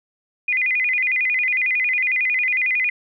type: tone with vibrato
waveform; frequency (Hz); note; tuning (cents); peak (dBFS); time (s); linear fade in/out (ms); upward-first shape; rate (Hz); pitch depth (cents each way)
sine; 2234; C#7; +13; -17; 0.48-2.9; 5; square; 11; 160
effects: none